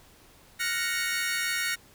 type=chord; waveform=sawtooth; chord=Gb major seventh; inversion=third; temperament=equal; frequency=1396.9 / 1480 / 1864.7 / 2217 Hz; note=F6 / Gb6 / Bb6 / Db7; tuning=0 / 0 / 0 / 0 cents; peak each=-32 / -31 / -27 / -29 dBFS; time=0.59-1.76 s; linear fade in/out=20 ms; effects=pink hiss -56 dBFS RMS until 1.94 s